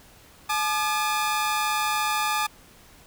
sawtooth tone pair together, 854 / 1207.7 Hz, G#5 / D6, +48 / +48 cents, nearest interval tritone, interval 600 cents, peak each -22 dBFS, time 0.49-2.47 s, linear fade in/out 10 ms, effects pink hiss -52 dBFS RMS until 3.06 s

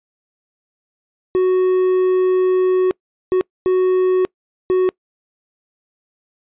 triangle tone bursts at uneven times, 370 Hz, F#4, in tune, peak -10 dBFS, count 4, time 1.35-2.91 / 3.32-3.41 / 3.66-4.25 / 4.7-4.89 s, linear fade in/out 0 ms, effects noise-tail reverb RT60 0.1 s tail -25 dB re dry + resampled to 8000 Hz

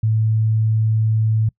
sine tone, 110 Hz, A2, in tune, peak -14 dBFS, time 0.03-1.49 s, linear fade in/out 5 ms, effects noise-tail reverb RT60 0.1 s tail -25 dB re dry

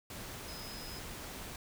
sine tone in noise, 5070 Hz, D#8, 32 cents sharp, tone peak -48 dBFS, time 0.48-0.99 s, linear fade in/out 2 ms, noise pink, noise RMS -45 dBFS, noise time 0.1-1.56 s, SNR -6 dB, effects none

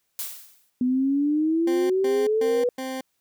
blue noise with exponential decay, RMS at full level -28 dBFS, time 0.19-0.7 s, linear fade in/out 1 ms, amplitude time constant 110 ms
sine exponential sweep, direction up, 246.9 to 493.9 Hz, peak -19 dBFS, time 0.81-2.69 s, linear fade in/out 2 ms
20% pulse tone bursts, 261.6 Hz, C4, in tune, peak -24 dBFS, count 4, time 1.67-3.01 s, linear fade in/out 5 ms, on 230 ms, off 140 ms
effects white hiss -73 dBFS RMS until 3.2 s

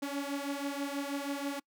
sawtooth beating tone pair, 279.2 / 285.4 Hz, C#4 / D4, +13 / -49 cents, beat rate 6.2 Hz, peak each -32 / -34 dBFS, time 0.02-1.6 s, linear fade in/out 10 ms, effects noise-tail reverb RT60 0.1 s tail -26 dB re dry

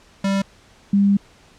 square / sine tone pair in turn, 196 / 200 Hz, G3 / G3, 0 / +35 cents, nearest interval unison, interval 35 cents, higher second, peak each -18 / -12 dBFS, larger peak second, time 0.24-0.42 / 0.93-1.17 s, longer second, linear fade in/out 5 ms, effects pink hiss -51 dBFS RMS until 1.58 s + low-pass 7000 Hz 12 dB/octave

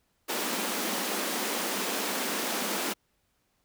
pink high-pass noise, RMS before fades -31 dBFS, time 0.28-2.94 s, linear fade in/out 20 ms, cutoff 190 Hz, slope 96 dB/octave, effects pink hiss -73 dBFS RMS until 3.64 s

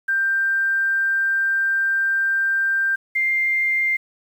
sine tone pair in turn, 1575 / 2102 Hz, G6 / C7, +8 / +7 cents, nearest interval perfect fourth, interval 499 cents, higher second, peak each -17 dBFS, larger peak neither, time 0.08-2.96 / 3.15-3.97 s, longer first, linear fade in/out 10 ms, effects 8-bit

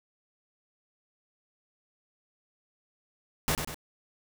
pink noise with echo, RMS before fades -27 dBFS, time 3.48-3.55 s, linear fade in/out 0 ms, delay 97 ms, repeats 2, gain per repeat -6 dB, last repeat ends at 3.744 s, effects none

